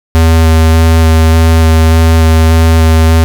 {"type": "tone with vibrato", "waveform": "square", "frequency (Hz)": 81, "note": "E2", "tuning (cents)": -30, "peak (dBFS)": -4, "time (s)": [0.15, 3.24], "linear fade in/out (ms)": 0, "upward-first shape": "square", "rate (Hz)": 1.7, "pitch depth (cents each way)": 10, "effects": []}